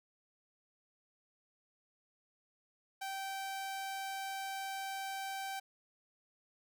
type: tone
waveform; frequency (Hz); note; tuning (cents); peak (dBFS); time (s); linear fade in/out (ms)
sawtooth; 777; G5; -16; -35; 3.01-5.6; 10
effects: none